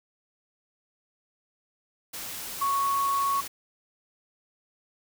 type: tone in noise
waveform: sine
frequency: 1108.7 Hz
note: C#6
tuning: in tune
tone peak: -23 dBFS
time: 2.61-3.41 s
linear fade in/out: 10 ms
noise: white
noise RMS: -37 dBFS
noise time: 2.13-3.48 s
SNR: +11 dB
effects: none